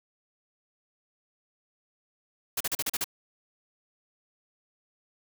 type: noise bursts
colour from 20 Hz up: white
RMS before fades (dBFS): -29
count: 7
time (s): 2.57-3.043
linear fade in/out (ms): 5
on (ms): 35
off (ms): 38
effects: none